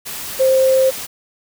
sine tone in noise, 526 Hz, C5, 9 cents sharp, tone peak -10 dBFS, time 0.39-0.91 s, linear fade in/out 20 ms, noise white, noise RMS -28 dBFS, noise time 0.05-1.07 s, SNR +15 dB, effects none

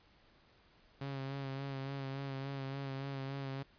sawtooth tone with vibrato, 136.5 Hz, C#3, 26 cents flat, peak -35 dBFS, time 1.01-3.63 s, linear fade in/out 5 ms, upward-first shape sine, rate 3.5 Hz, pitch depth 31 cents each way, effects pink hiss -66 dBFS RMS until 3.78 s + resampled to 11025 Hz

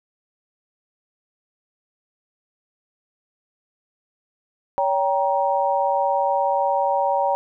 sine chord, G diminished, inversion second, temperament just, 564.5 / 784 / 940.8 Hz, Db5 / G5 / Bb5, +31 / 0 / +16 cents, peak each -22 dBFS, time 4.78-7.35 s, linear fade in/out 0 ms, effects none

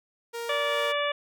sawtooth tone with tremolo, 467.4 Hz, A#4, 5 cents sharp, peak -28 dBFS, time 0.33-0.93 s, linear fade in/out 20 ms, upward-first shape sine, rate 2.6 Hz, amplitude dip 30%
harmonic tone, 580 Hz, D5, 22 cents flat, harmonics 1 / 2 / 3 / 4 / 5 / 6, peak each -28 / -31 / -33 / -34 / -35 / -36 dBFS, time 0.49-1.12 s, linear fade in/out 5 ms
effects none

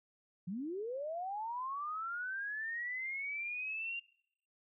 sine linear sweep, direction up, 164.81 to 2794 Hz, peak -37 dBFS, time 0.47-4 s, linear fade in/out 10 ms, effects noise-tail reverb RT60 0.7 s tail -23 dB re dry

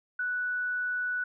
sine tone, 1480 Hz, F#6, in tune, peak -28 dBFS, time 0.19-1.24 s, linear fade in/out 5 ms, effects none

